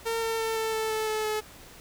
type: tone with pitch steps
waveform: sawtooth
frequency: 455.8 / 451.9 / 448 / 444.1 / 440.3 / 436.5 / 432.7 / 429 Hz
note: A#4 / A4 / A4 / A4 / A4 / A4 / A4 / A4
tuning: -39 / +46 / +31 / +16 / +1 / -14 / -29 / -44 cents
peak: -23 dBFS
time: 0.05-1.41 s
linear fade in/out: 20 ms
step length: 170 ms
effects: pink hiss -49 dBFS RMS until 1.8 s